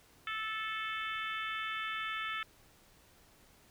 harmonic tone, 437.9 Hz, A4, 8 cents flat, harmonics 3 / 4 / 5 / 6 / 7 / 8, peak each -39 / -41 / -43 / -45 / -46 / -47 dBFS, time 0.27-2.43 s, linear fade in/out 2 ms, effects pink hiss -63 dBFS RMS until 3.7 s

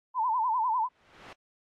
sine tone with vibrato, 943 Hz, A#5, 20 cents sharp, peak -24 dBFS, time 0.14-0.89 s, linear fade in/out 50 ms, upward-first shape sine, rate 10 Hz, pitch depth 150 cents each way
white noise with exponential growth, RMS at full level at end -36 dBFS, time 0.73-1.33 s, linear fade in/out 5 ms, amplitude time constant 130 ms
effects low-pass 2000 Hz 12 dB/octave + AAC 48 kbps

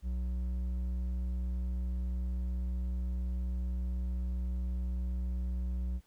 sine tone with hard clipping, 61.74 Hz, B1, in tune, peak -33 dBFS, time 0.02-6.01 s, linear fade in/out 50 ms, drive 6 dB, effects pink hiss -70 dBFS RMS until 6.06 s

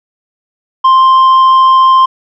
sine tone with tanh clipping, 1049 Hz, C6, 4 cents sharp, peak -4 dBFS, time 0.84-2.06 s, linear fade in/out 10 ms, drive 4 dB, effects none

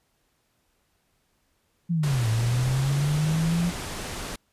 sine linear two-way sweep, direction down then up, 175.6 to 110 to 175.6 Hz, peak -21 dBFS, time 1.89-3.71 s, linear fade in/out 20 ms, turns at 2.28 s
pink low-pass noise, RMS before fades -34 dBFS, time 2.03-4.36 s, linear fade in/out 5 ms, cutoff 11000 Hz, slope 24 dB/octave
effects pink hiss -70 dBFS RMS until 4.52 s + resampled to 32000 Hz

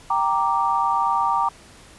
sine chord, G minor, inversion none, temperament equal, 784 / 932.3 / 1174.7 Hz, G5 / Bb5 / D6, 0 / 0 / 0 cents, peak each -24 / -21 / -22 dBFS, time 0.1-1.49 s, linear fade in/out 5 ms, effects pink hiss -47 dBFS RMS until 1.98 s + resampled to 24000 Hz

